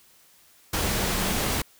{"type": "tone in noise", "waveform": "sine", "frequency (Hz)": 193.1, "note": "G3", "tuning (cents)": -26, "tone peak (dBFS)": -33, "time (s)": [0.83, 1.36], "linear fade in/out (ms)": 5, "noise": "pink", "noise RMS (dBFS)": -26, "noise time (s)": [0.73, 1.62], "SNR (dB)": -10, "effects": ["white hiss -57 dBFS RMS until 1.79 s"]}